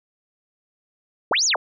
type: linear two-way sweep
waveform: sine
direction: up then down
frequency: 220 to 7040 to 393 Hz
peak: -17 dBFS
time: 1.31-1.56 s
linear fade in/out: 2 ms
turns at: 1.45 s
effects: none